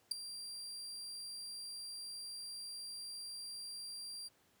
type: tone with ADSR envelope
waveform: 35% pulse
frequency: 4739 Hz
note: D8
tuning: 15 cents sharp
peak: -27 dBFS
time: 0.11-4.29 s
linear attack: 8 ms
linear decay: 4 ms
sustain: -16 dB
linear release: 22 ms
effects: pink hiss -71 dBFS RMS until 4.6 s + high-pass 100 Hz 12 dB/octave